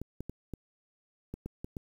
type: clicks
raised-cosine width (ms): 3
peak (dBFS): -25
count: 8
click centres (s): 0.016 / 0.206 / 0.296 / 0.537 / 1.34 / 1.46 / 1.645 / 1.768
effects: 9-bit